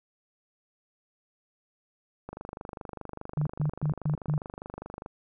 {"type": "click train", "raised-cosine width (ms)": 1, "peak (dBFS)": -24, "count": 70, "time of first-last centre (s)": [2.29, 5.061], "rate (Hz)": 24.9}
{"type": "tone bursts", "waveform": "sine", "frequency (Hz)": 150, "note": "D3", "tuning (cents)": 37, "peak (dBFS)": -24, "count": 5, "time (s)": [3.37, 4.38], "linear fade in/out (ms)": 2, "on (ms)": 98, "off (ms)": 130}
{"effects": []}